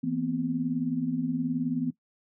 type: tone cluster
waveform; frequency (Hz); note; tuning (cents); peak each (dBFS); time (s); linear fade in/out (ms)
sine; 163.9 / 236 / 254.9; E3 / A#3 / C4; -10 / +22 / -45; -33 / -32 / -28; 0.03-1.91; 10
effects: noise-tail reverb RT60 0.1 s tail -17 dB re dry